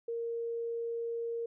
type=tone; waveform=sine; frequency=464.7 Hz; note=A#4; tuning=5 cents flat; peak=-33 dBFS; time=0.08-1.46 s; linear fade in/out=5 ms; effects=none